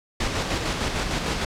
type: noise with tremolo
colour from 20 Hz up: pink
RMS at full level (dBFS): -24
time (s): 0.2-1.45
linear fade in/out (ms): 5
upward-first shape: square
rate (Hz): 6.6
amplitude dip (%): 35
effects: low-pass 6000 Hz 12 dB/octave